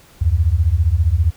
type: beating tone pair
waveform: sine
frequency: 74.7 / 89.7 Hz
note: D2 / F2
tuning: +30 / +47 cents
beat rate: 15 Hz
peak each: -15 dBFS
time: 0.21-1.31 s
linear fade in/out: 10 ms
effects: pink hiss -48 dBFS RMS until 1.36 s